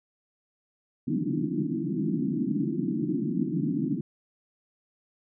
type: band-pass noise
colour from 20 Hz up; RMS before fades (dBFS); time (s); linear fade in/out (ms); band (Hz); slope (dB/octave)
white; -28; 1.07-4.01; 5; 140 to 340; 96
effects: none